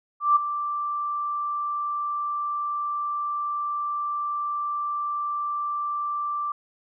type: tone with ADSR envelope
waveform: sine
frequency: 1174.7 Hz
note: D6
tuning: in tune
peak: -13 dBFS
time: 0.2-6.52 s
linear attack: 160 ms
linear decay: 13 ms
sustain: -12 dB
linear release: 3 ms
effects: none